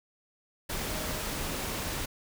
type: tone in noise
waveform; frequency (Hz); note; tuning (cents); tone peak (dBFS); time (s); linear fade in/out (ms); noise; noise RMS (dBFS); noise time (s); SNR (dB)
sine; 616; D#5; -17; -43; 0.89-1.21; 10; pink; -34; 0.69-2.06; -12
effects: none